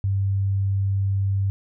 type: tone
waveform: sine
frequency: 98 Hz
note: G2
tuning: in tune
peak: -19 dBFS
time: 0.04-1.5 s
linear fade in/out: 0 ms
effects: none